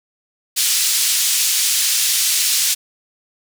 white band-pass noise, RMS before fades -17 dBFS, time 0.56-2.75 s, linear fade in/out 20 ms, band 3200 to 9700 Hz, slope 12 dB/octave, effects none

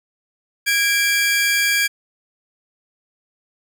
sawtooth tone pair together, 1640 / 2346 Hz, G#6 / D7, -22 / -2 cents, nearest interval tritone, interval 620 cents, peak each -15 dBFS, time 0.66-1.88 s, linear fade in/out 20 ms, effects none

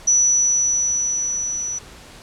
sine tone with level ramp, 5920 Hz, F#8, in tune, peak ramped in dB -11 to -23 dBFS, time 0.07-1.79 s, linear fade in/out 10 ms, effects pink hiss -42 dBFS RMS until 2.22 s + low-pass 9000 Hz 12 dB/octave

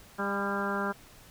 harmonic tone with a mistuned harmonic, 200 Hz, G3, 35 cents sharp, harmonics 1 / 2 / 3 / 4 / 5 / 6 / 7 / 8, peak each -34 / -36 / -38 / -39 / -37 / -39 / -35 / -38 dBFS, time 0.18-0.93 s, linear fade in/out 20 ms, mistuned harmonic 7, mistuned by -22 cents, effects pink hiss -54 dBFS RMS until 1.3 s

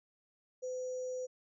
sine tone with sample-and-hold, 508 Hz, B4, 49 cents sharp, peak -36 dBFS, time 0.62-1.27 s, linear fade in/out 20 ms, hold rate 6300 Hz, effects resampled to 22050 Hz

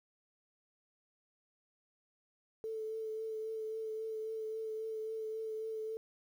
sine tone with vibrato, 440 Hz, A4, in tune, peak -37 dBFS, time 2.64-5.97 s, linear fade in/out 0 ms, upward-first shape triangle, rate 3.7 Hz, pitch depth 22 cents each way, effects 11-bit

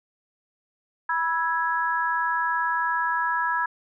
sine chord, E major, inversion second, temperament equal with one note detuned, 979.2 / 1318.5 / 1661.2 Hz, B5 / E6 / G#6, -15 / 0 / 0 cents, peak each -25 / -29 / -26 dBFS, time 1.09-3.66 s, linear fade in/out 5 ms, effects none

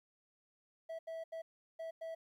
triangle tone bursts at uneven times, 653 Hz, E5, 17 cents flat, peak -39 dBFS, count 5, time 0.89-0.99 / 1.07-1.24 / 1.32-1.42 / 1.79-1.91 / 2.01-2.15 s, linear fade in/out 10 ms, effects 13-bit

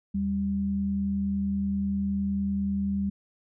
sine tone pair together, 78.5 / 197.81 Hz, D#2 / G3, +16 / +16 cents, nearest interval octave + major third, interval 1600 cents, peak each -35 / -25 dBFS, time 0.14-3.1 s, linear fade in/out 10 ms, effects none

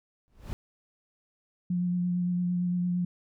brown noise with exponential growth, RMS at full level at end -31 dBFS, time 0.28-0.53 s, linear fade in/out 0 ms, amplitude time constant 53 ms
sine tone with vibrato, 177.7 Hz, F3, 30 cents sharp, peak -25 dBFS, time 1.7-3.05 s, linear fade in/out 5 ms, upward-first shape sine, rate 8.8 Hz, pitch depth 16 cents each way
effects none

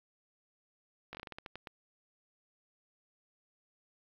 slowing click train, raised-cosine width 0.3 ms, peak -27 dBFS, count 11, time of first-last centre 1.13-1.672 s, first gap 18 ms, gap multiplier 1.23, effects low-pass 5000 Hz 12 dB/octave + 10-bit

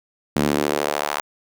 sawtooth tone with high-pass filter sweep, 73.42 Hz, D2, in tune, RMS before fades -22 dBFS, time 0.36-1.21 s, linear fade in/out 5 ms, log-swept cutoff 200 to 980 Hz, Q 1.5, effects none

